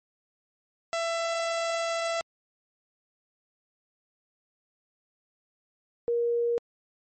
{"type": "tone pair in turn", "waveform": ["sawtooth", "sine"], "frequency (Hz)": [668, 472.3], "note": ["E5", "A#4"], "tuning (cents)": [23, 23], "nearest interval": "tritone", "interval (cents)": 600, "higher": "first", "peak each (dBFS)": -23, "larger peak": "neither", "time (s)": [[0.93, 2.21], [6.08, 6.58]], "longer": "first", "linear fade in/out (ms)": 0, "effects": ["MP3 32 kbps"]}